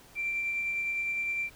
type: tone with tremolo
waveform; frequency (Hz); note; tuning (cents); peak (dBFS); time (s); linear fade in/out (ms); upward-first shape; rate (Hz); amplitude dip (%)
sine; 2354; D7; +3; -27; 0.15-1.5; 50; sine; 9.8; 25
effects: tanh soft clip ceiling -23 dBFS + pink hiss -55 dBFS RMS until 1.55 s